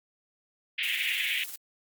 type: band-pass noise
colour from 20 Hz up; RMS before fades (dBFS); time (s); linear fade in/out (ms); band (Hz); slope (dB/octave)
pink; -30; 0.78-1.44; 5; 2000 to 3300; 48
type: noise with tremolo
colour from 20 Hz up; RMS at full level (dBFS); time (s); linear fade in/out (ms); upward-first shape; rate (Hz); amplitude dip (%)
blue; -37; 0.83-1.56; 2; triangle; 20; 60
effects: Opus 48 kbps